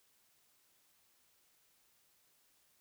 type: silence
effects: white hiss -72 dBFS RMS until 2.8 s